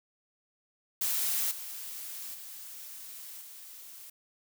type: noise with level steps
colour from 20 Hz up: blue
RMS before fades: -30 / -41 / -45 / -48 dBFS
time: 1.01-4.1 s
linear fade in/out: 5 ms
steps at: 1.51 / 2.34 / 3.41 s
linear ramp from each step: 5 ms
effects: none